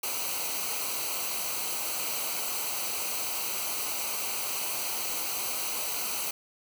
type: noise with comb filter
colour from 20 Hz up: white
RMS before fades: -32 dBFS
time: 0.03-6.31 s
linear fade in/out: 5 ms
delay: 0.57 ms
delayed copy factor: -0.7
effects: none